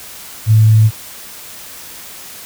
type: tone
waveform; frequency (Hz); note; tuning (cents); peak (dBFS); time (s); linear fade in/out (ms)
sine; 109.4; A2; -9; -5; 0.46-0.91; 50
effects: white hiss -33 dBFS RMS until 2.45 s